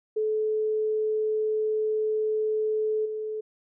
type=tone with level steps; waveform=sine; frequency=432 Hz; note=A4; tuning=32 cents flat; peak=-23 / -29 dBFS; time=0.16-3.41 s; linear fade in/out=10 ms; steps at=3.05 s; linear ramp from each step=10 ms; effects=none